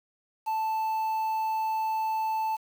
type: tone with quantisation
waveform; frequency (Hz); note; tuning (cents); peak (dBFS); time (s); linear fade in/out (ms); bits
triangle; 880; A5; 0; -24; 0.46-2.57; 20; 8
effects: none